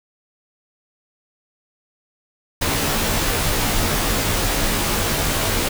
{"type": "noise with comb filter", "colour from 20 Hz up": "pink", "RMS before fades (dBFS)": -20, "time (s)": [2.61, 5.69], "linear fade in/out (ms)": 10, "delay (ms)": 16, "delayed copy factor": -0.8, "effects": []}